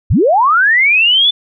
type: linear sweep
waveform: sine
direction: up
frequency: 48.5 to 3520 Hz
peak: -7 dBFS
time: 0.1-1.31 s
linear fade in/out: 10 ms
effects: none